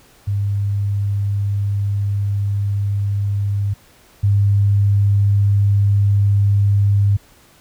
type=tone pair in turn; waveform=sine; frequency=100.8 / 100.8 Hz; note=G2 / G2; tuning=+49 / +49 cents; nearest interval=unison; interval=0 cents; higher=neither; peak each=-16 / -11 dBFS; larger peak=second; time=0.27-3.74 / 4.23-7.17 s; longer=first; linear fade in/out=10 ms; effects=pink hiss -50 dBFS RMS until 7.6 s